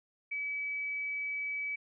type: tone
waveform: sine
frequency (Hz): 2288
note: D7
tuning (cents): -46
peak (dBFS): -33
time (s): 0.31-1.76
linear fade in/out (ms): 10
effects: none